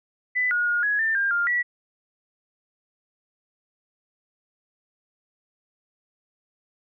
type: tone with pitch steps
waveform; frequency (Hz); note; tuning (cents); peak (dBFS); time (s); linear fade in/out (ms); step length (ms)
sine; 1997 / 1442 / 1431 / 1674 / 1789 / 1601 / 1402 / 1943; B6 / F#6 / F6 / G#6 / A6 / G6 / F6 / B6; +19 / -45 / +42 / +13 / +28 / +36 / +6 / -29; -20; 0.35-1.63; 20; 160
effects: none